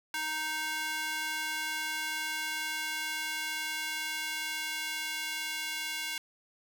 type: tone with high-pass filter sweep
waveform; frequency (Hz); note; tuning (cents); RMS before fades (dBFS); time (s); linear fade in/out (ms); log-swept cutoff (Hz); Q
square; 311.1; D#4; 0; -35; 0.14-6.18; 2; 1400 to 2200; 1.3
effects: none